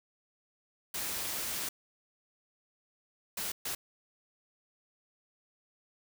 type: noise bursts at uneven times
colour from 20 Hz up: white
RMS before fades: -36 dBFS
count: 3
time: 0.94-1.69 / 3.37-3.52 / 3.65-3.75 s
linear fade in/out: 5 ms
effects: none